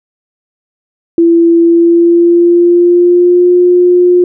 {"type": "tone with pitch glide", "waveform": "sine", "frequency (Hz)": [336.5, 356.5], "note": ["E4", "F4"], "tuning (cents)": [36, 36], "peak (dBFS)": -3, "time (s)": [1.18, 4.24], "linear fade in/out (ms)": 2, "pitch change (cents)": 100, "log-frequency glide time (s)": [1.6, 3.51], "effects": []}